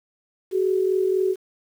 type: tone pair together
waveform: sine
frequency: 375.8 / 419.8 Hz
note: F#4 / G#4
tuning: +27 / +19 cents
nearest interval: major second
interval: 192 cents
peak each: -19 / -25 dBFS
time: 0.51-1.36 s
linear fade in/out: 50 ms
effects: 8-bit